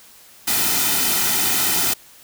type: noise with comb filter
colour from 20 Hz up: white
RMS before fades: -19 dBFS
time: 0.47-1.94 s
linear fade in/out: 10 ms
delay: 1.8 ms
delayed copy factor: -0.65
effects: white hiss -47 dBFS RMS until 2.23 s